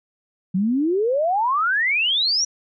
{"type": "exponential sweep", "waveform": "sine", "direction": "up", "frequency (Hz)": [177.7, 5920], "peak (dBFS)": -17, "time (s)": [0.54, 2.45], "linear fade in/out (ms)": 10, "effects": []}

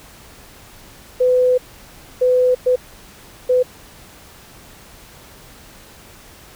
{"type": "tone bursts at uneven times", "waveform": "sine", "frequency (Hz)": 503, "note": "B4", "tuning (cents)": 32, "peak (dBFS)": -11, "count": 4, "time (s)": [[1.2, 1.58], [2.21, 2.55], [2.66, 2.76], [3.49, 3.63]], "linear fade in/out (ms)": 10, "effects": ["pink hiss -43 dBFS RMS until 6.55 s"]}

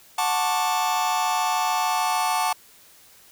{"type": "chord", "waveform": "45% pulse", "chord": "D major seventh", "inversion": "first", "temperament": "just", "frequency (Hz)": [734.2, 881, 1101.2, 1174.7], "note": ["F#5", "A5", "C#6", "D6"], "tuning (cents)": [-14, 2, -12, 0], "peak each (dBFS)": [-26, -24, -30, -29], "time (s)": [0.18, 2.53], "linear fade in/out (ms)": 5, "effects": ["white hiss -52 dBFS RMS until 3.31 s"]}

